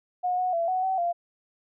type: tone with pitch steps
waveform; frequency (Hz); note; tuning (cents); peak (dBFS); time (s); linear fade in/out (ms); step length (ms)
sine; 724 / 734 / 674 / 743 / 760 / 692; F#5 / F#5 / E5 / F#5 / F#5 / F5; -38 / -14 / +38 / +7 / +46 / -16; -23; 0.23-1.13; 20; 150
effects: none